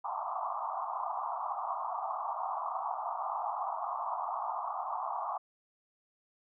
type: band-pass noise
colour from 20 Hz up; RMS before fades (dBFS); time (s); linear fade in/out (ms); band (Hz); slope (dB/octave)
white; -36; 0.04-5.38; 10; 670 to 1200; 96
effects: none